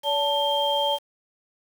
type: tone cluster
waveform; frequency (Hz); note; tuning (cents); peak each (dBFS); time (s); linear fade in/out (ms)
sine; 571 / 883 / 3186; D5 / A5 / G7; -49 / +6 / +27; -25; 0.03-0.99; 50
effects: 7-bit